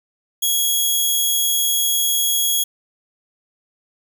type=tone; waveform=10% pulse; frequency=3322 Hz; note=G#7; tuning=in tune; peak=-8 dBFS; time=0.42-2.64 s; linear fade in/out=10 ms; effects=none